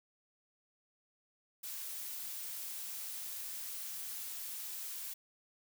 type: noise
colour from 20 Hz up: blue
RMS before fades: -43 dBFS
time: 1.63-5.14 s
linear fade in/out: 10 ms
effects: none